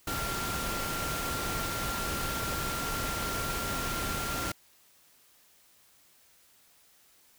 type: tone in noise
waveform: sine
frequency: 1380 Hz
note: F6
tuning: 21 cents flat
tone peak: -36 dBFS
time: 0.07-4.52 s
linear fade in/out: 5 ms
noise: pink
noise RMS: -34 dBFS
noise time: 0.07-4.52 s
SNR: -5 dB
effects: white hiss -62 dBFS RMS until 7.38 s